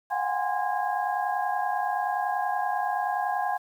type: tone cluster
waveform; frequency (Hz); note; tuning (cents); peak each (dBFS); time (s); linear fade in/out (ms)
sine; 716 / 746 / 817 / 1040 / 1640; F5 / F#5 / G#5 / C6 / G#6; +43 / +14 / -29 / -11 / -22; -31 / -32 / -28 / -34 / -35; 0.1-3.58; 20
effects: 9-bit